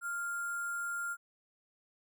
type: tone with sample-and-hold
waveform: sine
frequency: 1396.9 Hz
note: F6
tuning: in tune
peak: -34 dBFS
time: 0.01-1.17 s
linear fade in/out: 50 ms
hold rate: 8820 Hz
effects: none